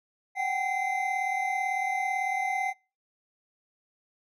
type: tone cluster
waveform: triangle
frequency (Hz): 751 / 789 / 2067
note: F#5 / G5 / C7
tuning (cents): +26 / +11 / -22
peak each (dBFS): -29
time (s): 0.35-2.74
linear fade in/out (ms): 50
effects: noise-tail reverb RT60 0.3 s tail -25 dB re dry